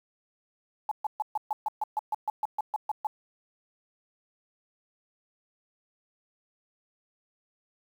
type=tone bursts; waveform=sine; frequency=855 Hz; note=A5; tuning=50 cents flat; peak=-25 dBFS; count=15; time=0.89-3.07 s; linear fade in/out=2 ms; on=24 ms; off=130 ms; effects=9-bit